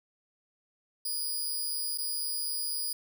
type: tone with dropouts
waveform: 10% pulse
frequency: 4912 Hz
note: D#8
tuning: 23 cents flat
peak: -24 dBFS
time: 1.05-2.93 s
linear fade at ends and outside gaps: 5 ms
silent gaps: 1.976-1.983 s
effects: none